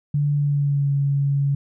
sine tone with pitch glide, 145.3 to 140.35 Hz, D3 to C#3, -18 to +22 cents, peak -17 dBFS, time 0.14-1.55 s, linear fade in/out 5 ms, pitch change -60 cents, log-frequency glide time 0.33-0.92 s, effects none

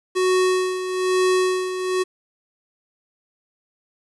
square tone with tremolo, 370 Hz, F#4, in tune, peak -16 dBFS, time 0.15-2.04 s, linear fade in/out 20 ms, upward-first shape sine, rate 1.1 Hz, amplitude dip 65%, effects resampled to 24000 Hz + 8-bit

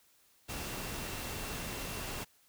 sine tone in noise, 2717 Hz, F7, 48 cents flat, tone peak -51 dBFS, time 0.48-2.25 s, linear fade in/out 20 ms, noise pink, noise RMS -40 dBFS, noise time 0.48-2.25 s, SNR -14 dB, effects white hiss -67 dBFS RMS until 2.48 s

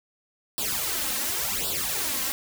white noise with flanger, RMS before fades -28 dBFS, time 0.58-2.32 s, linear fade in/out 0 ms, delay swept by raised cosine 0.23 to 3.83 ms, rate 0.91 Hz, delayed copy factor +0.85, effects none

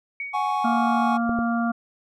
sine tone with exponential decay, 2243 Hz, C#7, 20 cents sharp, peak -26 dBFS, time 0.2-0.76 s, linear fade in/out 2 ms, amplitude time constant 120 ms
triangle chord, F# suspended second, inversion none, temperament just, 740 / 832.5 / 1110 Hz, F#5 / G#5 / C#6, 0 / +4 / +2 cents, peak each -26 / -23 / -24 dBFS, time 0.33-1.18 s, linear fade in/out 20 ms
harmonic tone, 233.1 Hz, A#3, in tune, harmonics 1 / 3 / 5 / 6, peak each -22 / -28 / -32 / -31 dBFS, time 0.64-1.72 s, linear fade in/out 10 ms
clicks, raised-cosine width 2 ms, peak -17 dBFS, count 2, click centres 1.294 / 1.389 s
effects none

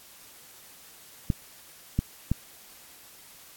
clicks, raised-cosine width 5 ms, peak -11 dBFS, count 3, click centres 1.302 / 1.99 / 2.316 s, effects white hiss -51 dBFS RMS until 3.56 s + AAC 64 kbps

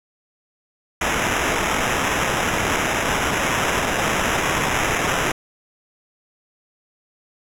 white noise with sample-and-hold, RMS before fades -21 dBFS, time 1.01-5.32 s, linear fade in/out 5 ms, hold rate 4410 Hz, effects low-pass 12000 Hz 12 dB/octave

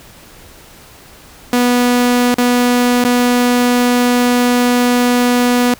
sawtooth tone with dropouts, 245 Hz, B3, 14 cents flat, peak -6 dBFS, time 1.53-5.74 s, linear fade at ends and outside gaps 2 ms, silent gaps 2.343-2.383 / 3.04-3.049 s, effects pink hiss -40 dBFS RMS until 5.79 s

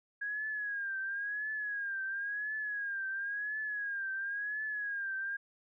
sine tone with vibrato, 1643 Hz, G#6, 19 cents flat, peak -34 dBFS, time 0.21-5.37 s, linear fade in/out 10 ms, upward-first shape triangle, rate 0.96 Hz, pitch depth 100 cents each way, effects none

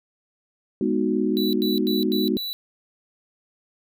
sine chord, G# minor seventh, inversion none, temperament equal, 207.7 / 246.9 / 311.1 / 370 Hz, G#3 / B3 / D#4 / F#4, 0 / 0 / 0 / 0 cents, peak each -25 dBFS, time 0.81-2.37 s, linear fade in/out 2 ms
square tone bursts, 3951 Hz, B7, in tune, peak -28 dBFS, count 5, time 1.37-2.53 s, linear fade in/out 0 ms, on 160 ms, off 90 ms
effects none

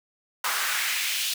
pink noise with high-pass filter sweep, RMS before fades -27 dBFS, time 0.44-1.34 s, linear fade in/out 5 ms, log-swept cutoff 1100 to 3400 Hz, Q 1.8, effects none

